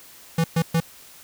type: tone bursts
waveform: square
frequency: 164.81 Hz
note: E3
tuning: in tune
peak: -18 dBFS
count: 3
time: 0.38-0.803 s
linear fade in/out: 5 ms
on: 61 ms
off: 120 ms
effects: white hiss -47 dBFS RMS until 1.23 s

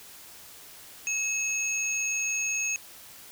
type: tone pair together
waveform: sine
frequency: 2585 / 6559 Hz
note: E7 / G#8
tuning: -34 / -23 cents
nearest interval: octave + major third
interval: 1611 cents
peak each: -29 / -29 dBFS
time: 1.07-2.76 s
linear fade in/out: 0 ms
effects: white hiss -48 dBFS RMS until 3.31 s

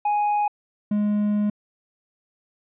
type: tone pair in turn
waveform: triangle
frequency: 830.6 / 208.1 Hz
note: G#5 / G#3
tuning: 0 / +4 cents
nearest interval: 2 octaves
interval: 2396 cents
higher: first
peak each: -17 dBFS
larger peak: neither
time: 0.05-0.48 / 0.91-1.5 s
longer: second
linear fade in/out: 5 ms
effects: resampled to 8000 Hz

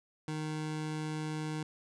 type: tone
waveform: 25% pulse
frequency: 154.7 Hz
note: D#3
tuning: 10 cents flat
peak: -31 dBFS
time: 0.28-1.63 s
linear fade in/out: 2 ms
effects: resampled to 22050 Hz

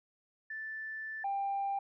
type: tone pair in turn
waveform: sine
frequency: 1760 / 792.6 Hz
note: A6 / G5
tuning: 0 / +19 cents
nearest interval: octave + major second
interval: 1381 cents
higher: first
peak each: -38 / -30 dBFS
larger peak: second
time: 0.5-1.24 / 1.24-1.79 s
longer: first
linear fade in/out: 5 ms
effects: tanh soft clip ceiling -28 dBFS

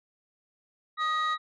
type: tone cluster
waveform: sine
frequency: 1243 / 1907 / 3831 Hz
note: D#6 / A#6 / A#7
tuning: -2 / +39 / +47 cents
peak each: -25 / -32 / -34 dBFS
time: 0.97-1.38 s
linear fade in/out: 50 ms
effects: tanh soft clip ceiling -21 dBFS

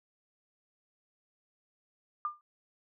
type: tone with exponential decay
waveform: sine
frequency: 1200 Hz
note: D6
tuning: 37 cents sharp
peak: -27 dBFS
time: 2.25-2.41 s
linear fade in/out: 1 ms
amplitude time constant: 33 ms
effects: none

